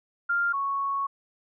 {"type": "tone pair in turn", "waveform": "sine", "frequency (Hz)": [1396.9, 1107.6], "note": ["F6", "C#6"], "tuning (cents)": [0, -2], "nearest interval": "major third", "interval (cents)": 402, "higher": "first", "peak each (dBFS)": [-22, -25], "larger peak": "first", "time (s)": [[0.29, 0.53], [0.53, 1.07]], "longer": "second", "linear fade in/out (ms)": 10, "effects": []}